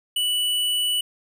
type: tone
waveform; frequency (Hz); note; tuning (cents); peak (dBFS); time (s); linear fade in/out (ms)
square; 2960; F#7; 0; -21; 0.16-1.01; 5
effects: none